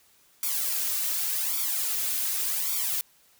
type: noise with flanger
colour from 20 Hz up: blue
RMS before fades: -28 dBFS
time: 0.43-3.01 s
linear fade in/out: 0 ms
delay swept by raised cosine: 0.86 to 3.36 ms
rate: 0.87 Hz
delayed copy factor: +0.95
effects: white hiss -61 dBFS RMS until 3.39 s